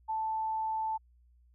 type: tone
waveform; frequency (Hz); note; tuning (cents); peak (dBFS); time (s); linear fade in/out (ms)
sine; 880; A5; 0; -30; 0.08-0.98; 20
effects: added 60 Hz sine -60 dBFS peak until 1.54 s